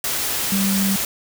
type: tone in noise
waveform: sine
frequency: 195.5 Hz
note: G3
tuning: 4 cents flat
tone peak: -18 dBFS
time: 0.52-0.96 s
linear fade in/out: 2 ms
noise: white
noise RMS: -23 dBFS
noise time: 0.04-1.05 s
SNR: +2 dB
effects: none